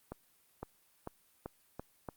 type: accelerating click train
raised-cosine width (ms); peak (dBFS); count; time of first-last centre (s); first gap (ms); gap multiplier
1; -26; 6; 0.12-2.088; 510; 0.87
effects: white hiss -69 dBFS RMS until 2.16 s + Opus 32 kbps